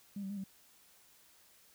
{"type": "tone with pitch steps", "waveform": "sine", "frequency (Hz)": [201.2, 193.1, 203.1, 192.9], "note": ["G3", "G3", "G#3", "G3"], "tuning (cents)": [45, -26, -38, -28], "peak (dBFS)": -37, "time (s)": [0.16, 0.44], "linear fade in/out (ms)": 5, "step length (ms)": 70, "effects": ["tanh soft clip ceiling -33 dBFS", "white hiss -64 dBFS RMS until 1.74 s"]}